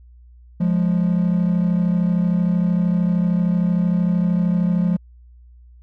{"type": "tone pair together", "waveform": "triangle", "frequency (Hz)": [174.91, 208], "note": ["F3", "G#3"], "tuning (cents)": [3, 3], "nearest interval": "minor third", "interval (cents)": 300, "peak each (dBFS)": [-14, -19], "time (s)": [0.6, 4.97], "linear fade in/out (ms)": 10, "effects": ["tanh soft clip ceiling -8 dBFS", "added 60 Hz sine -43 dBFS peak until 5.82 s"]}